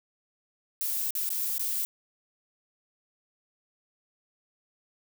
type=noise with dropouts; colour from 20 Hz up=violet; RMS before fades=-30 dBFS; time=0.81-1.85 s; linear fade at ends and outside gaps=0 ms; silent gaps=1.106-1.152 / 1.291-1.303 / 1.581-1.595 s; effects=none